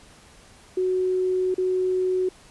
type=tone with dropouts; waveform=sine; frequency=370 Hz; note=F#4; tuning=in tune; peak=-20 dBFS; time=0.77-2.29 s; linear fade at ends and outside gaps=5 ms; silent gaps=1.544-1.58 s; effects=pink hiss -51 dBFS RMS until 2.5 s + resampled to 24000 Hz